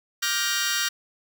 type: chord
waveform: 15% pulse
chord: G minor seventh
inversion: second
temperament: just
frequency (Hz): 1176 / 1411.2 / 1568 / 1881.6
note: D6 / F6 / G6 / Bb6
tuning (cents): +2 / +18 / 0 / +16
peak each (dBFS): -28 / -22 / -22 / -22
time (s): 0.22-0.89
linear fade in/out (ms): 10
effects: none